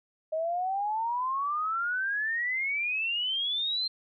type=exponential sweep; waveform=sine; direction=up; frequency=622.3 to 4186 Hz; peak=-27 dBFS; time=0.32-3.88 s; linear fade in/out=10 ms; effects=none